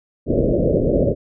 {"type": "low-pass noise", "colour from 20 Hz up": "white", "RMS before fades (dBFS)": -17, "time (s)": [0.26, 1.15], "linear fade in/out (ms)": 50, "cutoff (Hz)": 610, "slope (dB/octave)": 96, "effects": []}